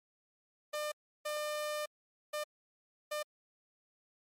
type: tone bursts at uneven times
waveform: sawtooth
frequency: 600 Hz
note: D5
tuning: 37 cents sharp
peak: -31 dBFS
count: 4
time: 0.73-0.92 / 1.25-1.86 / 2.33-2.44 / 3.11-3.23 s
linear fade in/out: 10 ms
effects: MP3 64 kbps